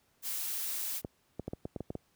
blue noise, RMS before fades -36 dBFS, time 0.22-1.02 s, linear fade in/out 50 ms
clicks, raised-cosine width 2 ms, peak -23 dBFS, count 9, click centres 1.048 / 1.396 / 1.48 / 1.534 / 1.654 / 1.762 / 1.806 / 1.904 / 1.953 s
effects pink hiss -71 dBFS RMS until 2.15 s + high-pass 60 Hz 12 dB/octave

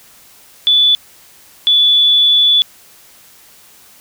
sine tone pair in turn, 3467 / 3452 Hz, A7 / A7, -26 / -34 cents, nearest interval unison, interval 8 cents, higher first, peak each -7 / -7 dBFS, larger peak neither, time 0.67-0.95 / 1.67-2.62 s, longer second, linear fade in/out 0 ms, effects white hiss -44 dBFS RMS until 4 s

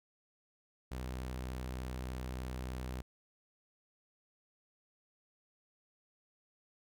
sawtooth tone, 63.3 Hz, B1, 43 cents sharp, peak -35 dBFS, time 0.91-3.02 s, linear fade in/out 10 ms, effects none

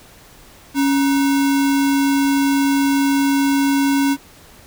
sine tone with sample-and-hold, 277.2 Hz, C#4, in tune, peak -13 dBFS, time 0.74-4.17 s, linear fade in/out 50 ms, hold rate 1225 Hz, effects pink hiss -45 dBFS RMS until 4.66 s

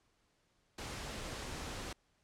pink noise, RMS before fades -43 dBFS, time 0.78-1.93 s, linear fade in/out 5 ms, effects pink hiss -75 dBFS RMS until 2.23 s + low-pass 8000 Hz 12 dB/octave

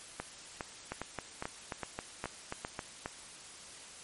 two click trains, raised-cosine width 0.5 ms, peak -21 / -21 dBFS, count 9 / 7, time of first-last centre 0.92-3.059 / 0.2-2.649 s, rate 3.74 / 2.45 Hz, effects white hiss -50 dBFS RMS until 4.03 s + MP3 48 kbps

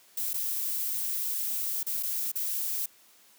violet noise with dropouts, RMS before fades -31 dBFS, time 0.17-2.86 s, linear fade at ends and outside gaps 5 ms, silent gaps 0.333-0.34 / 1.831-1.865 / 2.028-2.032 / 2.317-2.355 s, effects white hiss -59 dBFS RMS until 3.38 s + high-pass 150 Hz 12 dB/octave

